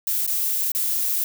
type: noise with dropouts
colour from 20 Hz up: violet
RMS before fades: -23 dBFS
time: 0.07-1.24 s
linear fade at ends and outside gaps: 2 ms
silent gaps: 0.265-0.276 / 0.718-0.749 s
effects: none